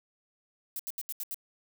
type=noise bursts; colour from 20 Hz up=violet; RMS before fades=-36 dBFS; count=6; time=0.76-1.344 s; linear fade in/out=0 ms; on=34 ms; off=76 ms; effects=none

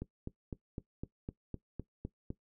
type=click train; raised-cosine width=3 ms; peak=-26 dBFS; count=10; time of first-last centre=0.02-2.304 s; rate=3.94 Hz; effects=noise-tail reverb RT60 0.1 s tail -17 dB re dry

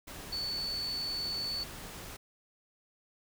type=tone in noise; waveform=sine; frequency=4465 Hz; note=C#8; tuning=12 cents sharp; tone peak=-33 dBFS; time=0.32-1.64 s; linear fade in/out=10 ms; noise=pink; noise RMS=-45 dBFS; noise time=0.07-2.17 s; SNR=+9 dB; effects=none

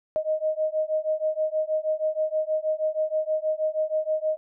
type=beating tone pair; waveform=sine; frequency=620 / 626.3 Hz; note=D#5 / D#5; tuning=-6 / +11 cents; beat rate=6.3 Hz; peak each=-26 dBFS; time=0.16-4.37 s; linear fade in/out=0 ms; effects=none

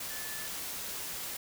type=tone in noise; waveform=sine; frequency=1744 Hz; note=A6; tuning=16 cents flat; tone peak=-45 dBFS; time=0.1-0.47 s; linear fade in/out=5 ms; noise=white; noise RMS=-39 dBFS; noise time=0-1.37 s; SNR=-9 dB; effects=none

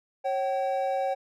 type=tone pair together; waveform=triangle; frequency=545.6 / 766 Hz; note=C#5 / G5; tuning=-28 / -40 cents; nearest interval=tritone; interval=588 cents; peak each=-26 dBFS; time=0.24-1.15 s; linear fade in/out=20 ms; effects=none

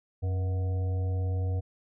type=harmonic tone with a mistuned harmonic; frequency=91.8 Hz; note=F#2; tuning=13 cents flat; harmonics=1 / 3 / 5 / 7 / 8; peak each=-26 / -45 / -42 / -49 / -49 dBFS; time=0.22-1.61 s; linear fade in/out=20 ms; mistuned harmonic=5; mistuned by=+64 cents; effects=none

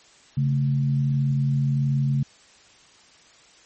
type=tone pair together; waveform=sine; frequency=138.59 / 220 Hz; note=C#3 / A3; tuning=0 / 0 cents; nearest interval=minor sixth; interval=800 cents; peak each=-19 / -29 dBFS; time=0.37-2.23 s; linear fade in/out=5 ms; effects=white hiss -53 dBFS RMS until 3.65 s + MP3 32 kbps

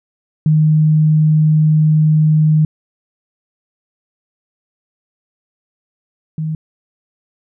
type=tone pair in turn; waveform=sine; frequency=154.7 / 157.04 Hz; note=D#3 / D#3; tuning=-10 / +16 cents; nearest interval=unison; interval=26 cents; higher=second; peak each=-8 / -17 dBFS; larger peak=first; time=0.46-2.65 / 6.38-6.55 s; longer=first; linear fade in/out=2 ms; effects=none

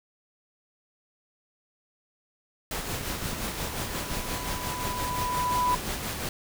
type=noise with tremolo; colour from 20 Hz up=pink; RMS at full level=-31 dBFS; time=2.71-6.29 s; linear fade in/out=2 ms; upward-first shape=sine; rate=5.7 Hz; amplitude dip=40%
type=tone with exponential growth; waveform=sine; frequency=992 Hz; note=B5; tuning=7 cents sharp; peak=-21 dBFS; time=2.8-5.75 s; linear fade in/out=5 ms; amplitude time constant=640 ms
type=clicks; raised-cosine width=5 ms; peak=-25 dBFS; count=11; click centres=2.932 / 3.011 / 3.226 / 3.259 / 3.332 / 4.115 / 4.171 / 4.203 / 4.907 / 5.112 / 5.229 s
effects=none

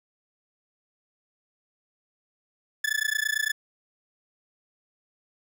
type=tone with amplitude modulation; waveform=40% pulse; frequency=1731 Hz; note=A6; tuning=29 cents flat; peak=-20 dBFS; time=2.84-3.52 s; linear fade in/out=5 ms; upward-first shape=sine; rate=28.9 Hz; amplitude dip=100%; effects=none

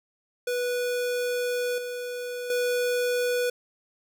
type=tone with level steps; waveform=square; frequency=491 Hz; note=B4; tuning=10 cents flat; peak=-26 / -32 / -24 dBFS; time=0.47-3.5 s; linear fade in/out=5 ms; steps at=1.78 / 2.5 s; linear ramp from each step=2 ms; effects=none

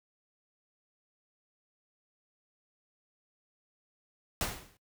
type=noise with exponential decay; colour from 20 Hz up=pink; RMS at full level=-29 dBFS; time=4.41-4.77 s; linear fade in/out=1 ms; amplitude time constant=78 ms; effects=noise-tail reverb RT60 0.1 s tail -19 dB re dry

